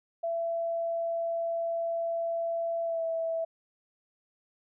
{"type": "tone with pitch glide", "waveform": "sine", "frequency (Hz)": [670, 657.3], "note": ["E5", "E5"], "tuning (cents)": [28, -5], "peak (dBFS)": -28, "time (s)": [0.23, 3.45], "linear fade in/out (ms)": 10, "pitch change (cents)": -33, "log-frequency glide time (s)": [2.84, 3.03], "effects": []}